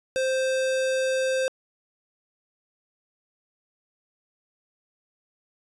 square tone, 523.3 Hz, C5, in tune, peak -23 dBFS, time 0.16-1.48 s, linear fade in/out 0 ms, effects resampled to 22050 Hz

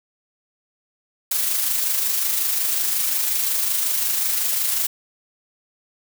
blue noise with amplitude modulation, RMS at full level -20 dBFS, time 1.31-4.87 s, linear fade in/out 5 ms, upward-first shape sine, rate 25.5 Hz, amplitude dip 35%, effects none

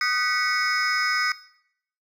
triangle tone cluster, 1241 / 1506 / 1953 / 2216 / 5100 Hz, D#6 / F#6 / B6 / C#7 / D#8, -5 / +30 / -20 / -1 / +42 cents, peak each -26 dBFS, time 0.01-1.32 s, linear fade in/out 2 ms, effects noise-tail reverb RT60 0.7 s tail -18 dB re dry

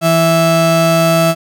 35% pulse tone pair together, 164.81 / 659.2 Hz, E3 / E5, 0 / 0 cents, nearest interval 2 octaves, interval 2400 cents, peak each -11 dBFS, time 0.01-1.35 s, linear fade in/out 50 ms, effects none

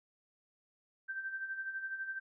sine tone with tremolo, 1562 Hz, G6, 7 cents flat, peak -35 dBFS, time 1.08-2.2 s, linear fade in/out 20 ms, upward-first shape sine, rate 12 Hz, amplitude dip 60%, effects none

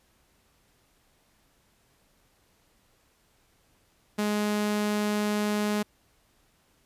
sawtooth tone, 209 Hz, G#3, 11 cents sharp, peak -21 dBFS, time 4.18-5.83 s, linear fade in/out 10 ms, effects pink hiss -66 dBFS RMS until 6.85 s + resampled to 32000 Hz

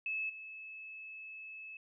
sine tone with level steps, 2600 Hz, E7, 24 cents flat, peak -34 / -45 dBFS, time 0.06-1.77 s, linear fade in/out 2 ms, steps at 0.29 s, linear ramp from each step 10 ms, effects none

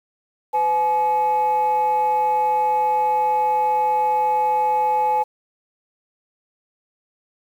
sine tone pair together, 506 / 851.5 Hz, B4 / G#5, +42 / +43 cents, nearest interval major sixth, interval 901 cents, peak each -23 / -15 dBFS, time 0.53-5.24 s, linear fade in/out 20 ms, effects tanh soft clip ceiling -13 dBFS + 8-bit

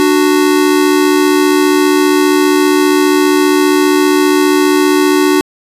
square tone pair together, 295.7 / 370.7 Hz, D4 / F#4, +12 / +3 cents, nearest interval major third, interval 391 cents, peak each -11 dBFS, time 0-5.41 s, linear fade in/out 0 ms, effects resampled to 32000 Hz

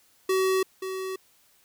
square tone pair in turn, 378.3 / 378.3 Hz, F#4 / F#4, +38 / +38 cents, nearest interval unison, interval 0 cents, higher neither, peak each -22 / -31 dBFS, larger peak first, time 0.29-0.63 / 0.82-1.16 s, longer neither, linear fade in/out 5 ms, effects white hiss -62 dBFS RMS until 1.64 s

